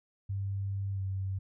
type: tone with pitch glide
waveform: sine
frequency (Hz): 98.4 to 95.99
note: G2 to G2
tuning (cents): +7 to -36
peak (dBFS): -31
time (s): 0.29-1.39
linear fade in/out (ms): 10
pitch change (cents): -43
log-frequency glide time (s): 0.93-1.01
effects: none